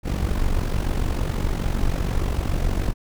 brown noise with amplitude modulation, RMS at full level -19 dBFS, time 0.03-2.94 s, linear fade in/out 50 ms, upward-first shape sine, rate 46.7 Hz, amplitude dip 70%, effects none

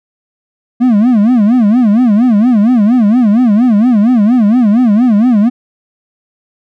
triangle tone with vibrato, 227.2 Hz, A#3, 44 cents flat, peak -3 dBFS, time 0.8-5.5 s, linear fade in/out 20 ms, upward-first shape sine, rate 4.3 Hz, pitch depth 210 cents each way, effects none

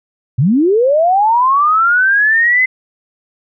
sine linear sweep, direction up, 110 to 2061 Hz, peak -8 dBFS, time 0.38-2.66 s, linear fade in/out 10 ms, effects none

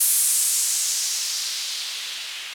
violet noise with low-pass filter sweep, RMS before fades -24 dBFS, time 0-2.54 s, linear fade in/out 10 ms, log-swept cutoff 11000 to 2700 Hz, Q 1.7, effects none

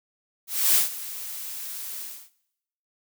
blue noise with ADSR envelope, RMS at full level -18 dBFS, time 0.47-2.3 s, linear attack 280 ms, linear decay 140 ms, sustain -17 dB, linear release 300 ms, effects noise-tail reverb RT60 0.8 s tail -19 dB re dry

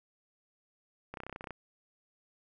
clicks, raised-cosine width 0.5 ms, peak -26 dBFS, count 12, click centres 1.14 / 1.172 / 1.203 / 1.235 / 1.266 / 1.296 / 1.327 / 1.361 / 1.409 / 1.442 / 1.472 / 1.507 s, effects none

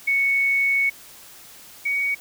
sine tone pair in turn, 2217 / 2243 Hz, C#7 / C#7, 0 / +20 cents, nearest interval unison, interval 20 cents, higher second, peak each -17 / -20 dBFS, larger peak first, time 0.07-0.9 / 1.85-2.15 s, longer first, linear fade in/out 10 ms, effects white hiss -45 dBFS RMS until 2.2 s

